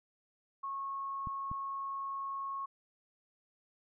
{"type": "tone", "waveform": "sine", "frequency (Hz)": 1095, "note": "C#6", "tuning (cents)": -22, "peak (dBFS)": -36, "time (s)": [0.63, 2.66], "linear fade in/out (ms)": 10}
{"type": "clicks", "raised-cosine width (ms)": 5, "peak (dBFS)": -30, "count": 2, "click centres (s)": [1.272, 1.515]}
{"effects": []}